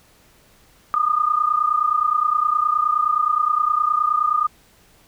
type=tone pair together; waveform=sine; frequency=1205 / 1234.6 Hz; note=D6 / D#6; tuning=+44 / -14 cents; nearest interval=unison; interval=42 cents; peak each=-19 dBFS; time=0.94-4.47 s; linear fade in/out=0 ms; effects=pink hiss -54 dBFS RMS until 5.07 s